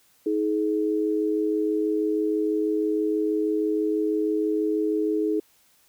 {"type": "tone pair together", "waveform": "sine", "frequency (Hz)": [317.3, 423.5], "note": ["D#4", "G#4"], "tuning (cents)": [34, 34], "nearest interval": "perfect fourth", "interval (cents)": 500, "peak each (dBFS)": -24, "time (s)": [0.26, 5.4], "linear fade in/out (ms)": 5, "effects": ["white hiss -61 dBFS RMS until 5.88 s"]}